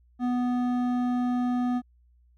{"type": "tone with hard clipping", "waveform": "sine", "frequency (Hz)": 246.9, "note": "B3", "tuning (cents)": 0, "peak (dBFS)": -25, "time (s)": [0.19, 1.82], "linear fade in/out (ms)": 50, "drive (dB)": 10, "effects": ["added 60 Hz sine -57 dBFS peak until 2.37 s", "MP3 96 kbps"]}